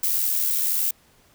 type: noise with amplitude modulation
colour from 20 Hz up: violet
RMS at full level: -21 dBFS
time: 0.03-0.91 s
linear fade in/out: 5 ms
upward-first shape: sine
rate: 81.6 Hz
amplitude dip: 40%
effects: pink hiss -58 dBFS RMS until 1.34 s